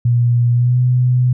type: tone with pitch glide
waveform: sine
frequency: 120 to 125.17 Hz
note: B2 to B2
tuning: -49 to +24 cents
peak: -10 dBFS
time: 0.05-1.33 s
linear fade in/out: 5 ms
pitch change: +73 cents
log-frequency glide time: 0.52-0.79 s
effects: none